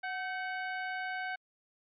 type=harmonic tone with a mistuned harmonic; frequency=740 Hz; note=F#5; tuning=in tune; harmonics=1 / 2 / 3 / 4 / 5 / 6; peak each=-38 / -37 / -43 / -51 / -56 / -56 dBFS; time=0.03-1.36 s; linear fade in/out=10 ms; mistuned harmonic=2; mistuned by=+72 cents; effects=MP3 48 kbps